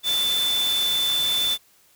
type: tone in noise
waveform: sine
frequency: 3520 Hz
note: A7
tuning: in tune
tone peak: -20 dBFS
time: 0.03-1.58 s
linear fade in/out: 50 ms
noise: white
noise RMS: -30 dBFS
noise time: 0.03-1.58 s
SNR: +7 dB
effects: white hiss -58 dBFS RMS until 1.95 s